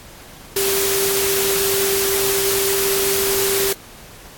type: tone in noise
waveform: sine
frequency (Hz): 392.3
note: G4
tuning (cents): +1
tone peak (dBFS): -19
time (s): 0.56-3.73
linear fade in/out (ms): 5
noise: white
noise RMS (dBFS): -20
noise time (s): 0.56-3.73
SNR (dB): -2
effects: pink hiss -41 dBFS RMS until 4.37 s + AAC 64 kbps